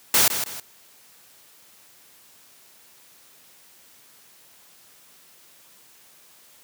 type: noise with echo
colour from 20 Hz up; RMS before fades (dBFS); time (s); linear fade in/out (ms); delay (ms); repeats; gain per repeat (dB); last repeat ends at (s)
white; -17; 0.14-0.28; 2; 160; 2; -9; 0.6
effects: white hiss -53 dBFS RMS until 6.63 s + high-pass 100 Hz 12 dB/octave